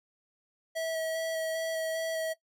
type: tone with vibrato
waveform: square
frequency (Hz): 647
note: E5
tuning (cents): -32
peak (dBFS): -31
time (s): 0.75-2.34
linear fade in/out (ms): 20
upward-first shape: square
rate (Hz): 2.5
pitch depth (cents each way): 10
effects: noise-tail reverb RT60 0.1 s tail -18 dB re dry